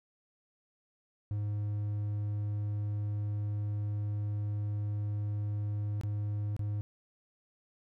triangle tone with dropouts, 103.83 Hz, G#2, in tune, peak -29 dBFS, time 1.31-6.81 s, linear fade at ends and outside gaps 0 ms, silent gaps 6.012-6.035 / 6.565-6.593 s, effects none

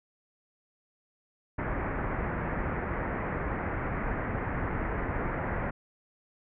pink low-pass noise, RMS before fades -32 dBFS, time 1.58-5.71 s, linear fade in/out 10 ms, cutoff 2100 Hz, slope 48 dB/octave, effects none

